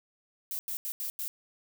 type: noise bursts at uneven times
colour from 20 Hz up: violet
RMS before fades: -35 dBFS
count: 5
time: 0.51-0.59 / 0.68-0.77 / 0.85-0.92 / 1-1.1 / 1.19-1.28 s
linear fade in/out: 0 ms
effects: none